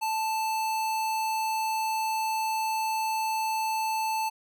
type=tone; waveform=square; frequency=880 Hz; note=A5; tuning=in tune; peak=-27 dBFS; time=0.01-4.3 s; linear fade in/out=20 ms; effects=none